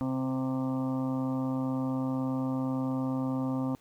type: harmonic tone with a mistuned harmonic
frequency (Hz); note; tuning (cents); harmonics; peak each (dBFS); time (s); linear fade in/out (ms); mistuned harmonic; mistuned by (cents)
130.81; C3; 0; 1 / 2 / 4 / 5 / 6 / 7 / 8 / 9; -35 / -29 / -40 / -46 / -46 / -45 / -48 / -46; 0.01-3.75; 0; 1; +25
effects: pink hiss -63 dBFS RMS until 3.8 s